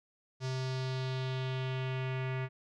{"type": "tone with low-pass filter sweep", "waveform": "square", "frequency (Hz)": 130.3, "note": "C3", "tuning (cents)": -7, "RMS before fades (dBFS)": -35, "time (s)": [0.4, 2.49], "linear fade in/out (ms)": 50, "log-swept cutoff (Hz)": [5500, 2200], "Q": 2.4, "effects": []}